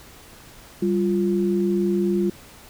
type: tone pair together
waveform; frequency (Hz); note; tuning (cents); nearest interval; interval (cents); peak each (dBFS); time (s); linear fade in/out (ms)
sine; 196 / 349.2; G3 / F4; 0 / 0; minor seventh; 1000; -21; 0.82-2.3; 5
effects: pink hiss -46 dBFS RMS until 2.69 s